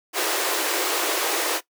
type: high-pass noise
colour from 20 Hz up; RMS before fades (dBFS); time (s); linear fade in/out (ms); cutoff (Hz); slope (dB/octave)
pink; -24; 0.13-1.61; 50; 310; 96
effects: noise-tail reverb RT60 0.1 s tail -17 dB re dry